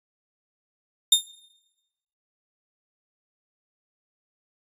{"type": "tone with exponential decay", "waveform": "sawtooth", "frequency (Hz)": 3648, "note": "A#7", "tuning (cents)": -38, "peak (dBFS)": -7, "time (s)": [1.12, 1.26], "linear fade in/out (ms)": 5, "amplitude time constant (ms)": 30, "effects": ["noise-tail reverb RT60 1.0 s tail -20 dB re dry", "resampled to 32000 Hz"]}